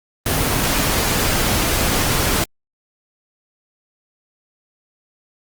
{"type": "noise", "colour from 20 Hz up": "pink", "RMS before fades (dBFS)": -18, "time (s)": [0.26, 2.44], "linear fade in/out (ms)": 2, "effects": ["Opus 24 kbps"]}